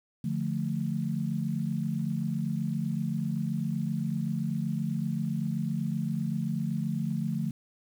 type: chord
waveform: sine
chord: D minor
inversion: none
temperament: equal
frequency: 146.83 / 174.61 / 220 Hz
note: D3 / F3 / A3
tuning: 0 / 0 / 0 cents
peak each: -32 dBFS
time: 0.24-7.51 s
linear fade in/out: 5 ms
effects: 9-bit